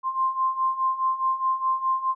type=beating tone pair; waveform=sine; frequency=1046.5 / 1051.3 Hz; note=C6 / C6; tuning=0 / +8 cents; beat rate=4.8 Hz; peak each=-27 / -23 dBFS; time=0.03-2.15 s; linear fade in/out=50 ms; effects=none